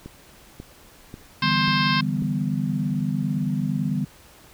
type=click train; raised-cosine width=3 ms; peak=-23 dBFS; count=5; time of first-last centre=0.06-2.222 s; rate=1.85 Hz
type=chord; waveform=sine; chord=E minor seventh; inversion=third; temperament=equal; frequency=146.83 / 164.81 / 196 / 246.9 Hz; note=D3 / E3 / G3 / B3; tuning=0 / 0 / 0 / 0 cents; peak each=-26 / -30 / -26 / -28 dBFS; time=1.42-4.05 s; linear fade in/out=10 ms
type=harmonic tone; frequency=527 Hz; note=C5; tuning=12 cents sharp; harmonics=2 / 3 / 4 / 5 / 6 / 7 / 8 / 9 / 10; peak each=-24 / -27 / -30 / -29 / -31 / -31 / -33 / -33 / -33 dBFS; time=1.42-2.01 s; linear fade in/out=5 ms
effects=pink hiss -50 dBFS RMS until 4.53 s